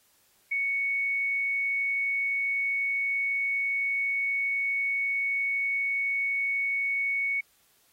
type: tone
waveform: sine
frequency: 2222 Hz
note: C#7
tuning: 4 cents sharp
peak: -25 dBFS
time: 0.51-7.41 s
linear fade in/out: 10 ms
effects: white hiss -65 dBFS RMS until 7.92 s + AAC 48 kbps